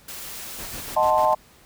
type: noise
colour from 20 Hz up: white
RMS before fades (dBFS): -36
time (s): 0.08-0.95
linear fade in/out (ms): 5
type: noise with tremolo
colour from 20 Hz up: pink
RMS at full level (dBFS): -37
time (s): 0.58-1.34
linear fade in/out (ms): 10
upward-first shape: square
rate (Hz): 6.7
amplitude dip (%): 55
type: chord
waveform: sine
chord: D# diminished seventh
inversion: none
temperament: equal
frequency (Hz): 622.3 / 740 / 880 / 1046.5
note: D#5 / F#5 / A5 / C6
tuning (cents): 0 / 0 / 0 / 0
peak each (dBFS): -21 / -24 / -20 / -23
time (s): 0.96-1.35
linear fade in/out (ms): 10
effects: pink hiss -53 dBFS RMS until 1.65 s